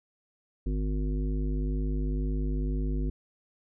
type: harmonic tone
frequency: 51 Hz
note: G#1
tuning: 31 cents flat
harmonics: 1 / 3 / 5 / 7 / 9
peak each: -27 / -36 / -36 / -41 / -48 dBFS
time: 0.66-3.1 s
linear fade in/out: 5 ms
effects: none